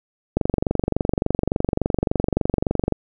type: click train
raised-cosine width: 2 ms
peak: -5 dBFS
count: 61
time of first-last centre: 0.37-2.923 s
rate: 23.5 Hz
effects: none

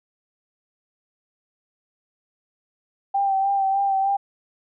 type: tone with vibrato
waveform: sine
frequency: 784 Hz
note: G5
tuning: in tune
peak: -18 dBFS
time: 3.14-4.17 s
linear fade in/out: 10 ms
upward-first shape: sine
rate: 3.3 Hz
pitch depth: 29 cents each way
effects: none

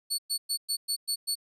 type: tone bursts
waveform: 25% pulse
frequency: 4435 Hz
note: C#8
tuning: in tune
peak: -22 dBFS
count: 7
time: 0.1-1.355 s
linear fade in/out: 20 ms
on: 85 ms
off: 110 ms
effects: none

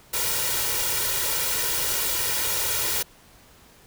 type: noise with comb filter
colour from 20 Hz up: white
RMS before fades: -25 dBFS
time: 0.13-3.03 s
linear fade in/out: 10 ms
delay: 2.1 ms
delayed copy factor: +0.7
effects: pink hiss -53 dBFS RMS until 3.86 s

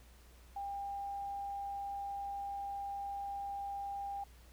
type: tone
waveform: sine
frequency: 799 Hz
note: G5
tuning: 33 cents sharp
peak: -38 dBFS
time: 0.56-4.24 s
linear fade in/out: 5 ms
effects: added 60 Hz sine -57 dBFS peak until 4.52 s + pink hiss -64 dBFS RMS until 4.52 s

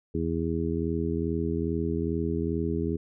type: harmonic tone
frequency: 82.4 Hz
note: E2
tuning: in tune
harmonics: 1 / 2 / 3 / 4 / 5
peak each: -32 / -32 / -32 / -32 / -32 dBFS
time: 0.14-2.97 s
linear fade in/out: 10 ms
effects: none

